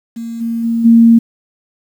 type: tone with level steps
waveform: sine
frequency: 230.4 Hz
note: A#3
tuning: 20 cents flat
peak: -21 / -15 / -12 / -3 dBFS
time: 0.16-1.19 s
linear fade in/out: 10 ms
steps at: 0.4 / 0.63 / 0.84 s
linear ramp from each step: 20 ms
effects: 7-bit